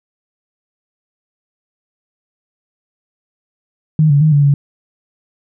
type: tone with pitch steps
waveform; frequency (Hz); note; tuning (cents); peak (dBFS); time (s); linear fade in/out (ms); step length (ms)
sine; 155.2 / 142.8 / 155.5 / 144 / 141.8; D#3 / D3 / D#3 / D3 / C#3; -4 / -48 / -1 / -34 / +40; -7; 3.99-4.54; 2; 110
effects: none